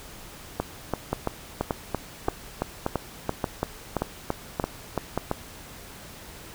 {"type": "two click trains", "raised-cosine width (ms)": 1, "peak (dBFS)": [-10, -10], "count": [8, 15], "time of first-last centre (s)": [[1.13, 5.176], [0.6, 5.314]], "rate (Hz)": [1.73, 2.97], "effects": ["pink hiss -44 dBFS RMS until 6.54 s"]}